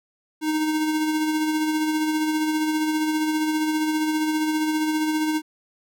square tone with tremolo, 310 Hz, D#4, 6 cents flat, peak -20 dBFS, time 0.41-5.42 s, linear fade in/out 50 ms, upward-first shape sine, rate 15 Hz, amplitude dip 35%, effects none

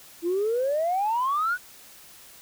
sine exponential sweep, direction up, 329.6 to 1512 Hz, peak -21 dBFS, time 0.22-1.58 s, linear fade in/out 50 ms, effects tanh soft clip ceiling -18 dBFS + white hiss -49 dBFS RMS until 2.41 s

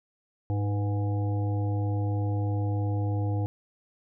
harmonic tone with a mistuned harmonic, 103.1 Hz, G#2, 12 cents flat, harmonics 1 / 3 / 5 / 7 / 8, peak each -25 / -35 / -39 / -42 / -43 dBFS, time 0.5-3.46 s, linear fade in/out 0 ms, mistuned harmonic 5, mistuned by -65 cents, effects none

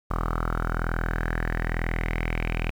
sawtooth tone with low-pass filter sweep, 41.07 Hz, E1, 6 cents flat, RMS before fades -27 dBFS, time 0.1-2.71 s, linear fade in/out 10 ms, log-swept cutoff 1200 to 2500 Hz, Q 6.5, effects 8-bit

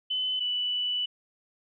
sine tone pair in turn, 3024 / 2970 Hz, F#7 / F#7, +37 / +6 cents, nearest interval unison, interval 31 cents, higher first, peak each -26 dBFS, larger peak neither, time 0.1-0.4 / 0.4-1.06 s, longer second, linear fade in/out 10 ms, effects none

